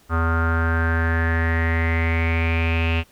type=tone with low-pass filter sweep; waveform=square; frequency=82.41 Hz; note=E2; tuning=in tune; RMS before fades=-20 dBFS; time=0.09-3.04 s; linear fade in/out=50 ms; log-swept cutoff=1300 to 2700 Hz; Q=8.4; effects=pink hiss -55 dBFS RMS until 3.11 s